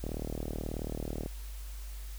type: click train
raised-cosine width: 2 ms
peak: -23 dBFS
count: 48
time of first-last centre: 0.04-1.261 s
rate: 38.5 Hz
effects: added 50 Hz sine -39 dBFS peak until 2.18 s + white hiss -53 dBFS RMS until 2.18 s